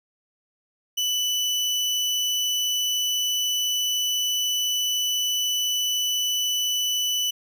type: tone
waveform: 30% pulse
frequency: 2981 Hz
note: F#7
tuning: 12 cents sharp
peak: -19 dBFS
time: 0.97-7.31 s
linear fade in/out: 10 ms
effects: none